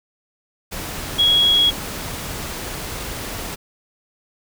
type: tone in noise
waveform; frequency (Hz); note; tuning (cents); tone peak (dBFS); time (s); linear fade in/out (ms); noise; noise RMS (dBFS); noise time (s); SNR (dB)
sine; 3322; G#7; 0; -12; 1.18-1.71; 20; pink; -29; 0.71-3.56; +14
effects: none